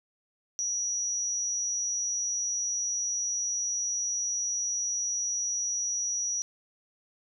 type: tone with amplitude modulation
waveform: sine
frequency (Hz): 5820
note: F#8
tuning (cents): -29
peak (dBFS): -24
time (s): 0.59-6.42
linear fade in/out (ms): 0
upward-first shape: sine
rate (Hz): 200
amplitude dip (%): 80
effects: none